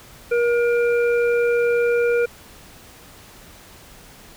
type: harmonic tone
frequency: 475.6 Hz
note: A#4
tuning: 35 cents sharp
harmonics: 1 / 3 / 5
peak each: -16 / -26 / -30 dBFS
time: 0.31-2.26 s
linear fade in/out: 10 ms
effects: pink hiss -45 dBFS RMS until 4.36 s

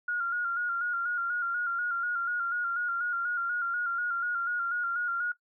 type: tone with vibrato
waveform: sine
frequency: 1413 Hz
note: F6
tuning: 20 cents sharp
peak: -27 dBFS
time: 0.08-5.32 s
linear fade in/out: 5 ms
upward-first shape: square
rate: 4.1 Hz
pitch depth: 37 cents each way
effects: noise-tail reverb RT60 0.1 s tail -17 dB re dry

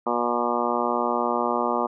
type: harmonic tone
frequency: 120.1 Hz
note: B2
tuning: 48 cents flat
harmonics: 2 / 3 / 4 / 5 / 6 / 7 / 8 / 9 / 10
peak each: -30 / -30 / -30 / -30 / -30 / -30 / -30 / -30 / -30 dBFS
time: 0.06-1.87 s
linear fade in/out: 10 ms
effects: none

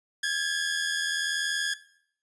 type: tone pair together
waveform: sawtooth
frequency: 1626.2 / 1707 Hz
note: G#6 / G#6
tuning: -37 / +47 cents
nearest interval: minor second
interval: 84 cents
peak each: -25 dBFS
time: 0.23-1.74 s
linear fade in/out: 5 ms
effects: noise-tail reverb RT60 0.6 s tail -17 dB re dry + resampled to 22050 Hz

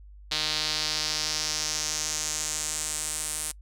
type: tone with band-pass filter sweep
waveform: sawtooth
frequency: 153.8 Hz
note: D#3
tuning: 20 cents flat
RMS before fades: -30 dBFS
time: 0.31-3.52 s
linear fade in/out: 10 ms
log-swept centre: 4100 to 9200 Hz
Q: 2.9
effects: noise-tail reverb RT60 0.1 s tail -26 dB re dry + added 50 Hz sine -45 dBFS peak until 3.61 s

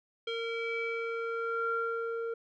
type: tone with low-pass filter sweep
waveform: square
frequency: 460 Hz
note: A#4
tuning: 23 cents flat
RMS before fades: -34 dBFS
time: 0.27-2.34 s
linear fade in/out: 5 ms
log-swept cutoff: 3100 to 980 Hz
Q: 5.1
effects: none

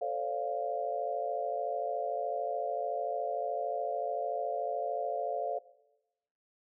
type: chord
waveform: sine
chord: D minor seventh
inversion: second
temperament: equal with one note detuned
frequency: 440 / 523.3 / 576.9 / 698.5 Hz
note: A4 / C5 / D5 / F5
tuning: 0 / 0 / -31 / 0 cents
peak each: -39 / -38 / -37 / -34 dBFS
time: 0.01-5.59 s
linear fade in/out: 10 ms
effects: noise-tail reverb RT60 1.0 s tail -20 dB re dry

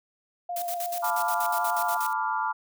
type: tone with vibrato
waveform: sine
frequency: 698.5 Hz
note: F5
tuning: in tune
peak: -29 dBFS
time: 0.49-1.97 s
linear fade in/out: 5 ms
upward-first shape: sine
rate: 9 Hz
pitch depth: 21 cents each way
type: noise with tremolo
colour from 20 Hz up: blue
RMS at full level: -34 dBFS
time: 0.56-2.13 s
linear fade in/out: 5 ms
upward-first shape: square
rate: 8.3 Hz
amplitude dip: 80%
type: chord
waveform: sine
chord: B half-diminished seventh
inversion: third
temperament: equal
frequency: 880 / 987.8 / 1174.7 / 1396.9 Hz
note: A5 / B5 / D6 / F6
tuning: 0 / 0 / 0 / 0 cents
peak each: -29 / -30 / -32 / -32 dBFS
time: 1.02-2.53 s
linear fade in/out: 20 ms
effects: none

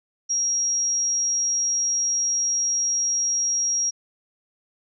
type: tone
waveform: sine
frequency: 5640 Hz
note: F8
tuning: 16 cents sharp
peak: -20 dBFS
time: 0.29-3.91 s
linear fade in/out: 20 ms
effects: none

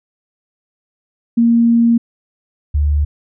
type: tone pair in turn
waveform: sine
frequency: 233.1 / 73.42 Hz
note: A#3 / D2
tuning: 0 / 0 cents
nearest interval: octave + minor sixth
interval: 2000 cents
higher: first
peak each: -8 / -11 dBFS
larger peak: first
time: 1.37-1.98 / 2.74-3.05 s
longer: first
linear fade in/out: 10 ms
effects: none

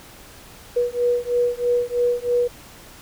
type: beating tone pair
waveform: sine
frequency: 483.5 / 486.6 Hz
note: B4 / B4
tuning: -37 / -26 cents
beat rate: 3.1 Hz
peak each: -21 dBFS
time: 0.76-2.48 s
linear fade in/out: 10 ms
effects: pink hiss -44 dBFS RMS until 3.01 s

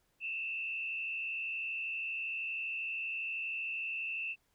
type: tone with frequency modulation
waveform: sine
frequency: 2659 Hz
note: E7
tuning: 14 cents sharp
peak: -35 dBFS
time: 0.2-4.36 s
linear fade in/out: 50 ms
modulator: 72.6 Hz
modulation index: 1.2
effects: pink hiss -75 dBFS RMS until 4.54 s

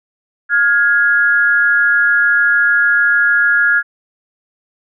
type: tone pair together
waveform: sine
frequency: 1419.3 / 1666 Hz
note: F6 / G#6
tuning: +28 / +5 cents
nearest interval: minor third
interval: 277 cents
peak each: -12 dBFS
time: 0.49-3.83 s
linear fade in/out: 50 ms
effects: none

